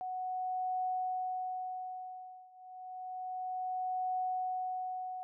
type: tone with tremolo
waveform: sine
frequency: 740 Hz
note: F#5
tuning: in tune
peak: -31 dBFS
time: 0.01-5.23 s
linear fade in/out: 0 ms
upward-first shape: triangle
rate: 0.3 Hz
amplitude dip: 95%
effects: none